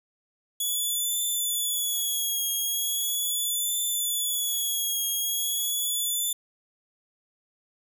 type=tone with vibrato; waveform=5% pulse; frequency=3397 Hz; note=G#7; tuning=38 cents sharp; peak=-18 dBFS; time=0.6-6.33 s; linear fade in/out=5 ms; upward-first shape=triangle; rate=0.39 Hz; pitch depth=70 cents each way; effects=none